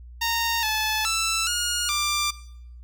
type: tone with pitch steps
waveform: 10% pulse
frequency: 924 / 866 / 1327 / 1432 / 1184 Hz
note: A#5 / A5 / E6 / F6 / D6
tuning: -16 / -28 / +11 / +43 / +14 cents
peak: -14 dBFS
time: 0.21-2.31 s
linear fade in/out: 10 ms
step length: 420 ms
effects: noise-tail reverb RT60 0.7 s tail -18 dB re dry + added 60 Hz sine -40 dBFS peak until 2.83 s